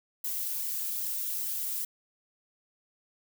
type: noise with flanger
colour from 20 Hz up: violet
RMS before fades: -33 dBFS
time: 0.24-1.85 s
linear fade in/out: 5 ms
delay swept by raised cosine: 0.96 to 4.66 ms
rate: 2.5 Hz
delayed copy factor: +0.9
effects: none